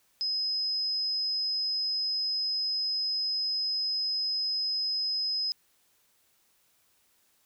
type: tone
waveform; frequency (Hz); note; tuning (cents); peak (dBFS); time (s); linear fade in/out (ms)
sine; 5070; D#8; +32; -27; 0.21-5.52; 0
effects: white hiss -68 dBFS RMS until 7.45 s